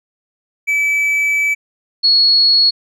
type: tone pair in turn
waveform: triangle / sine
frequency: 2302 / 4346 Hz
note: D7 / C#8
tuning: -35 / -35 cents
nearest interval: major seventh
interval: 1100 cents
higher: second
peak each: -11 / -8 dBFS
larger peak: second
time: 0.67-1.55 / 2.03-2.71 s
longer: first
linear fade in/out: 20 ms
effects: none